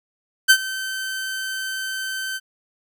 sawtooth tone with ADSR envelope, 1542 Hz, G6, 29 cents flat, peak -4 dBFS, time 0.48-2.4 s, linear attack 22 ms, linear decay 68 ms, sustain -18 dB, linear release 38 ms, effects none

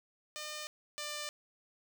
5% pulse tone pair in turn, 605 / 595 Hz, D#5 / D5, -49 / +22 cents, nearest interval unison, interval 29 cents, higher first, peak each -29 / -27 dBFS, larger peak second, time 0.36-0.67 / 0.98-1.29 s, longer neither, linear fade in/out 0 ms, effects none

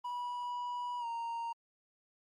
triangle tone with pitch glide, 976 to 928.2 Hz, B5 to A#5, -21 to -8 cents, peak -34 dBFS, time 0.04-1.53 s, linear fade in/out 10 ms, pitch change -87 cents, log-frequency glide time 0.99-1.06 s, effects Opus 24 kbps

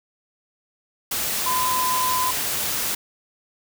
sine tone in noise, 1014 Hz, B5, 45 cents sharp, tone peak -21 dBFS, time 1.46-2.31 s, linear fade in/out 5 ms, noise white, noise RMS -25 dBFS, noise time 1.11-2.95 s, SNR +1 dB, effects none

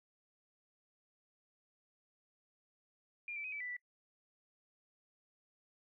sine tone with pitch steps, 2403 / 2323 / 2518 / 2308 / 1983 / 1966 Hz, D7 / D7 / D#7 / D7 / B6 / B6, +39 / -20 / +20 / -31 / +7 / -8 cents, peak -40 dBFS, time 3.28-3.766 s, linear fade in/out 2 ms, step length 81 ms, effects noise-tail reverb RT60 0.1 s tail -24 dB re dry

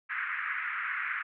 pink band-pass noise, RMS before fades -34 dBFS, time 0.09-1.23 s, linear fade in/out 20 ms, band 1300 to 2200 Hz, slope 48 dB/octave, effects none

